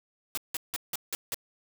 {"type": "noise bursts", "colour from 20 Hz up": "white", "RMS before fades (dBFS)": -32, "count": 6, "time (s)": [0.35, 1.344], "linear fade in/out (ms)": 0, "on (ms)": 24, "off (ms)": 170, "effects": []}